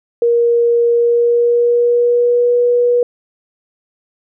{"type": "tone with pitch glide", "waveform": "sine", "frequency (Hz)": [471.5, 484.5], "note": ["A#4", "B4"], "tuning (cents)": [20, -33], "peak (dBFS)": -9, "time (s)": [0.22, 3.03], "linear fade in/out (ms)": 2, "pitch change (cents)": 47, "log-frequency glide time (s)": [0.9, 2.55], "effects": []}